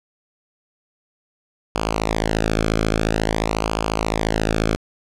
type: tone with flanger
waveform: sawtooth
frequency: 54.2 Hz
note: A1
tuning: 25 cents flat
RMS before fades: -21 dBFS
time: 1.75-4.76 s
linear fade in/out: 0 ms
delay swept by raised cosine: 0.52 to 1.08 ms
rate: 0.49 Hz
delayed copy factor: -0.85
effects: low-pass 8000 Hz 12 dB/octave